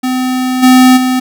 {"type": "tone with level steps", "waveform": "square", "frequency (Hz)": 255.5, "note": "C4", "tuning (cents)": -41, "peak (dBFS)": [-12, -3, -10], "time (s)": [0.03, 1.2], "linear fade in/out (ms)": 10, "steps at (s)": [0.62, 0.96], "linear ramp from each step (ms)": 20, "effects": []}